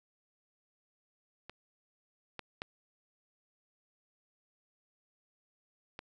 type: clicks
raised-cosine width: 0.3 ms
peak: -29 / -24 / -21 / -26 dBFS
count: 4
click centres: 1.496 / 2.393 / 2.619 / 5.991 s
effects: none